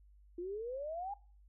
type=exponential sweep; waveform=sine; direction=up; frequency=340 to 830.6 Hz; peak=-38 dBFS; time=0.38-1.14 s; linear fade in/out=5 ms; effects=noise-tail reverb RT60 0.4 s tail -21 dB re dry + added 50 Hz sine -59 dBFS peak until 1.48 s